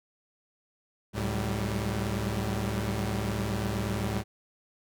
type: tone cluster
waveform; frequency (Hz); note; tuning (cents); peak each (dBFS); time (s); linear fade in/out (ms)
sawtooth; 68.8 / 108.2 / 188.9 / 196.8; C#2 / A2 / F#3 / G3; -12 / -29 / +36 / +7; -32 / -27 / -33 / -31; 1.13-4.24; 50
effects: none